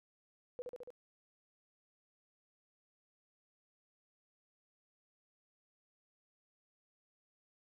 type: tone with echo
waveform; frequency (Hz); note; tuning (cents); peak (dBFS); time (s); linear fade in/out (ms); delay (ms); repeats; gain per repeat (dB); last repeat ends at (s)
sine; 493.9; B4; 0; -39; 0.59-0.62; 0; 71; 4; -2; 0.904
effects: none